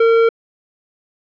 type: tone with tanh clipping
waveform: sine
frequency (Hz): 457.1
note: A#4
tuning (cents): -34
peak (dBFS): -11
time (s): 0-0.29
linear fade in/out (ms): 5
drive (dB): 14
effects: low-pass 3000 Hz 12 dB/octave